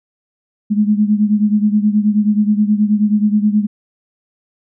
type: beating tone pair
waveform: sine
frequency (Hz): 207.7 / 217.1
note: G#3 / A3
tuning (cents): 0 / -23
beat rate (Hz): 9.4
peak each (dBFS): -12 / -16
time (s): 0.7-3.67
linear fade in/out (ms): 20
effects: none